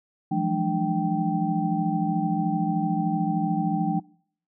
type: tone cluster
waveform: sine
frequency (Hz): 167.3 / 180.7 / 210.4 / 299.3 / 779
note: E3 / F#3 / G#3 / D4 / G5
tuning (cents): +26 / -41 / +23 / +33 / -11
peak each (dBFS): -28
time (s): 0.31-4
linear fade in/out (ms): 10
effects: noise-tail reverb RT60 0.6 s tail -24 dB re dry